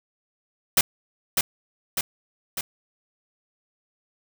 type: noise with echo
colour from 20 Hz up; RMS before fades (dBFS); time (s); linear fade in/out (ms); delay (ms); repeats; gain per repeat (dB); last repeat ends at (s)
white; -17; 0.77-0.81; 2; 600; 3; -4; 2.61
effects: none